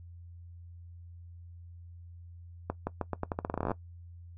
accelerating click train, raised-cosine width 1 ms, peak -17 dBFS, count 19, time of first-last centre 2.7-3.716 s, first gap 170 ms, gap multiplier 0.84, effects noise-tail reverb RT60 0.1 s tail -18 dB re dry + added 86 Hz sine -46 dBFS peak until 4.37 s

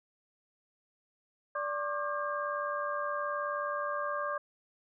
sine tone cluster, 584 / 1087 / 1186 / 1605 Hz, D5 / C#6 / D6 / G6, -10 / -34 / +17 / +40 cents, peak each -36 / -38 / -36 / -39 dBFS, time 1.55-4.38 s, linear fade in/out 5 ms, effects none

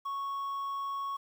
triangle tone with quantisation, 1107 Hz, C#6, 3 cents flat, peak -31 dBFS, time 0.05-1.17 s, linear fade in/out 10 ms, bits 10, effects none

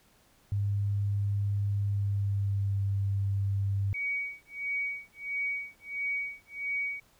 sine tone with pitch glide, 101 to 98.92 Hz, G#2 to G2, -48 to +16 cents, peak -26 dBFS, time 0.52-3.93 s, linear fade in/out 0 ms, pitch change -36 cents, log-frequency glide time 1.8-2.82 s
sine tone with tremolo, 2255 Hz, C#7, 29 cents sharp, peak -28 dBFS, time 3.94-7 s, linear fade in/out 5 ms, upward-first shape sine, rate 1.5 Hz, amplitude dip 100%
effects pink hiss -64 dBFS RMS until 7.19 s

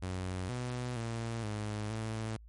sawtooth tone with pitch steps, 92.3 / 123.8 / 115 / 105.8 / 110.8 Hz, F#2 / B2 / A#2 / G#2 / A2, -4 / +5 / -23 / +33 / +13 cents, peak -31 dBFS, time 0.02-2.37 s, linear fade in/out 10 ms, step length 470 ms, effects added 55 Hz sine -50 dBFS peak until 2.48 s + MP3 48 kbps

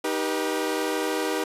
sawtooth chord, Eb augmented, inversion none, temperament equal with one note detuned, 311.1 / 392 / 483.7 Hz, Eb4 / G4 / B4, 0 / 0 / -36 cents, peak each -25 dBFS, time 0.04-1.44 s, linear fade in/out 5 ms, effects resampled to 32000 Hz

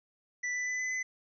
square tone with pitch steps, 1975.5 / 1988.1 / 2001 / 2014 / 2026 Hz, B6 / B6 / B6 / B6 / B6, 0 / +11 / +22 / +33 / +44 cents, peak -32 dBFS, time 0.43-1.03 s, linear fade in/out 10 ms, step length 120 ms, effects resampled to 16000 Hz + 12-bit

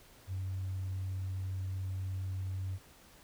sine tone, 94.4 Hz, F#2, 35 cents sharp, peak -33 dBFS, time 0.27-2.79 s, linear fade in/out 50 ms, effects tanh soft clip ceiling -31 dBFS + pink hiss -59 dBFS RMS until 3.23 s

